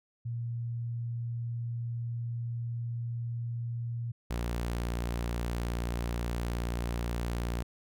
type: tone pair in turn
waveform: sine / sawtooth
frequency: 117.7 / 58.85 Hz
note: A#2 / A#1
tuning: +17 / +17 cents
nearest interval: octave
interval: 1200 cents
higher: first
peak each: -32 / -27 dBFS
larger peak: second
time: 0.25-4.12 / 4.3-7.63 s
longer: first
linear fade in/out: 10 ms
effects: none